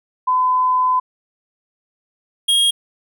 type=tone pair in turn; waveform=sine / square; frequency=1013 / 3262 Hz; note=B5 / G#7; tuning=+44 / -32 cents; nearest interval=octave + minor sixth; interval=2024 cents; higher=second; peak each=-13 dBFS; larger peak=neither; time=0.27-1 / 2.48-2.71 s; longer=first; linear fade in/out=10 ms; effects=none